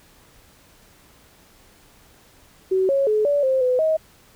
sine tone with pitch steps, 377.6 / 550 / 427.5 / 576 / 526 / 504 / 633 Hz, F#4 / C#5 / A4 / D5 / C5 / B4 / D#5, +35 / -14 / -50 / -34 / +9 / +35 / +30 cents, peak -16 dBFS, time 2.71-3.97 s, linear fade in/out 10 ms, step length 180 ms, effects pink hiss -53 dBFS RMS until 4.35 s

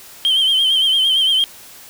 sine tone with vibrato, 3136 Hz, G7, in tune, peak -10 dBFS, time 0.25-1.44 s, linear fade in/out 0 ms, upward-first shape sine, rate 8.8 Hz, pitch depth 57 cents each way, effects tanh soft clip ceiling -10 dBFS + white hiss -40 dBFS RMS until 1.89 s

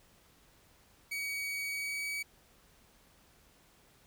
40% pulse tone with pitch glide, 2257 to 2273 Hz, C#7 to C#7, +31 to +43 cents, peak -34 dBFS, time 1.11-2.23 s, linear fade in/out 10 ms, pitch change +12 cents, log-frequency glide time 1.69-2.08 s, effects pink hiss -64 dBFS RMS until 4.06 s

